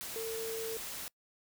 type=tone in noise; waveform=sine; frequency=450 Hz; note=A4; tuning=39 cents sharp; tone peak=-36 dBFS; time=0.16-0.77 s; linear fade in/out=0 ms; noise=white; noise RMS=-42 dBFS; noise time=0.01-1.08 s; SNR=+3 dB; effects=noise-tail reverb RT60 0.1 s tail -24 dB re dry